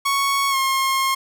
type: tone with pitch glide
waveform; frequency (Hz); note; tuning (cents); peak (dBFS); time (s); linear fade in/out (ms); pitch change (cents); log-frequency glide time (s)
sawtooth; 1108.7 to 1072.2; C#6 to C6; 0 to +42; -14; 0.05-1.15; 10; -58; 0.5-0.56
effects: none